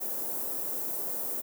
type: band-stop noise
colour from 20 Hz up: white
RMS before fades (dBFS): -33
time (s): 0-1.42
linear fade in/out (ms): 20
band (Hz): 570 to 16000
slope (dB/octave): 12
effects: high-pass 300 Hz 12 dB/octave